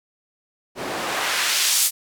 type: noise with band-pass filter sweep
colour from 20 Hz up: white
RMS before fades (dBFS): -22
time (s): 0.75-1.91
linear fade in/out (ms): 50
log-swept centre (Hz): 270 to 9000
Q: 0.7
effects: none